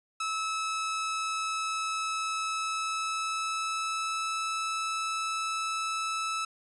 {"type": "tone with pitch glide", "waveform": "sawtooth", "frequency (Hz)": [1301, 1310], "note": ["E6", "E6"], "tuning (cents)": [-23, -11], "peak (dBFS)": -26, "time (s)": [0.2, 6.45], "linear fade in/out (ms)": 5, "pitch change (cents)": 12, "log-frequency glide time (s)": [2.47, 4.38], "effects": ["resampled to 24000 Hz"]}